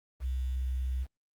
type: tone with quantisation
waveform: sine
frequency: 64 Hz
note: C2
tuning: 38 cents flat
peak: -29 dBFS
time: 0.2-1.07 s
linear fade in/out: 50 ms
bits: 9
effects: Opus 24 kbps